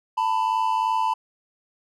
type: tone pair together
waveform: triangle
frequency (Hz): 890 / 993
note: A5 / B5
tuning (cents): +20 / +9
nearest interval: major second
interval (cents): 189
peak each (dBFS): -21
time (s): 0.17-1.14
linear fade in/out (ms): 10
effects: none